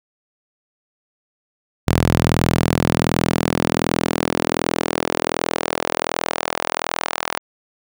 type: tone with high-pass filter sweep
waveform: sawtooth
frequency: 41.33 Hz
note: E1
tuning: 5 cents sharp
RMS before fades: -20 dBFS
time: 1.87-7.39 s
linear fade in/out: 10 ms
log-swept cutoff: 100 to 920 Hz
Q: 1.1
effects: none